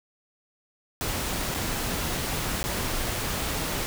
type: noise with dropouts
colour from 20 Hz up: pink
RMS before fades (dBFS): -29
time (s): 1.01-3.86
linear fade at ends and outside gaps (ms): 0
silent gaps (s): 1.542-1.547 / 2.63-2.64
effects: none